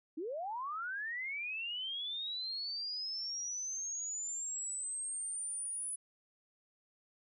sine linear sweep, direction up, 288.6 to 9980 Hz, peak -37 dBFS, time 0.17-5.96 s, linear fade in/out 10 ms, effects none

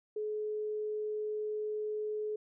sine tone, 425.7 Hz, G#4, 43 cents sharp, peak -33 dBFS, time 0.16-2.36 s, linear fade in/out 5 ms, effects none

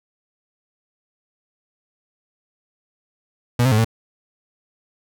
35% pulse tone with pitch steps, 121.2 / 131.6 / 107.8 / 112.8 Hz, B2 / C3 / A2 / A2, -32 / +10 / -35 / +44 cents, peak -12 dBFS, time 3.59-3.846 s, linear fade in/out 5 ms, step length 64 ms, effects none

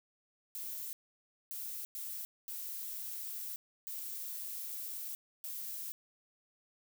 violet noise bursts at uneven times, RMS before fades -42 dBFS, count 6, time 0.55-0.93 / 1.51-1.85 / 1.95-2.25 / 2.48-3.56 / 3.87-5.15 / 5.44-5.92 s, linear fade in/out 0 ms, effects none

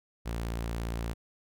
sawtooth tone, 57.3 Hz, A#1, 29 cents flat, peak -28 dBFS, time 0.25-1.14 s, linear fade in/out 20 ms, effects none

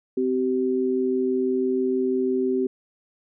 sine tone pair together, 257.8 / 383.9 Hz, C4 / G4, -26 / -36 cents, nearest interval perfect fifth, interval 690 cents, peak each -24 / -22 dBFS, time 0.17-2.67 s, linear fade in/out 5 ms, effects none

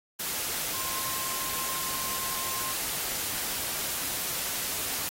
sine tone in noise, 1057 Hz, C6, 17 cents sharp, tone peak -39 dBFS, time 0.73-2.74 s, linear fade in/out 10 ms, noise white, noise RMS -32 dBFS, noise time 0.19-5.09 s, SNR -10 dB, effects AAC 48 kbps

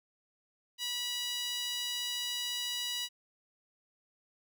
sawtooth tone with high-pass filter, 974 Hz, B5, 24 cents flat, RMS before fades -36 dBFS, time 0.78-3.09 s, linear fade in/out 50 ms, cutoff 3300 Hz, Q 2.7, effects none

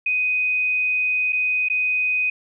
sine tone with dropouts, 2500 Hz, D#7, 8 cents sharp, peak -18 dBFS, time 0.06-2.3 s, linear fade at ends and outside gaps 5 ms, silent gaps 1.324-1.329 / 1.686-1.699 s, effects none

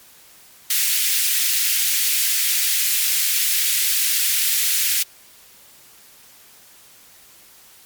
white high-pass noise, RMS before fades -19 dBFS, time 0.7-5.03 s, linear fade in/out 5 ms, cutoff 1900 Hz, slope 24 dB/octave, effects white hiss -48 dBFS RMS until 7.85 s + MP3 96 kbps

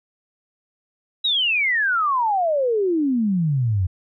sine exponential sweep, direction down, 3920 to 87.31 Hz, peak -17 dBFS, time 1.24-3.87 s, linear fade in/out 10 ms, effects none

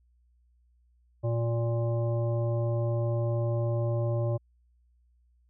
harmonic tone with a mistuned harmonic, 116.5 Hz, A#2, 1 cent flat, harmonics 1 / 3 / 5 / 7 / 9, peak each -26 / -36 / -33 / -46 / -47 dBFS, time 1.23-4.38 s, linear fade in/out 20 ms, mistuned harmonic 3, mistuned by +20 cents, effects added 60 Hz sine -62 dBFS peak until 5.49 s

